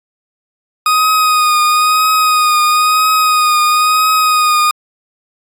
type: tone with vibrato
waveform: 40% pulse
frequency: 1244.5 Hz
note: D#6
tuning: in tune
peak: -8 dBFS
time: 0.86-4.71 s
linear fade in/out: 2 ms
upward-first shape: triangle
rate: 1 Hz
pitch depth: 33 cents each way
effects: AAC 64 kbps